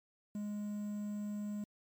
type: tone with quantisation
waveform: triangle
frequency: 207.7 Hz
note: G#3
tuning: in tune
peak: -35 dBFS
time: 0.35-1.64 s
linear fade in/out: 2 ms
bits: 10
effects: MP3 96 kbps